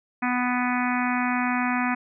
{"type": "harmonic tone", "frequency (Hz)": 247.9, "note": "B3", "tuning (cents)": 7, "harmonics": [1, 3, 4, 5, 6, 7, 8, 9, 10], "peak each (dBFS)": [-25, -30, -31, -32, -33, -33, -34, -35, -35], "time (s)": [0.22, 1.95], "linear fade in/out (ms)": 10, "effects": []}